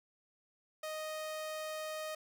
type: tone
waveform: sawtooth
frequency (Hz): 622.3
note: D#5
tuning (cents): 0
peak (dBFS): -35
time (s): 0.83-2.15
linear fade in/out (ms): 5
effects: none